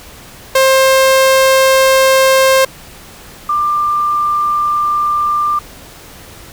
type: tone pair in turn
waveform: sawtooth / sine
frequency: 530 / 1189.8 Hz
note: C5 / D6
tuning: +22 / +22 cents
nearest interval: octave + major second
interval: 1400 cents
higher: second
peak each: -3 / -11 dBFS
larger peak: first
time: 0.55-2.65 / 3.49-5.59 s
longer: neither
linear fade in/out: 5 ms
effects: pink hiss -36 dBFS RMS until 6.52 s